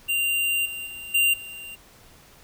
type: tone with level steps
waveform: square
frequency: 2781 Hz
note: F7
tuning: 8 cents flat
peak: -22 / -32 / -36 / -18 / -37 dBFS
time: 0.08-1.76 s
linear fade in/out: 20 ms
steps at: 0.65 / 0.86 / 1.14 / 1.33 s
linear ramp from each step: 10 ms
effects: pink hiss -52 dBFS RMS until 2.43 s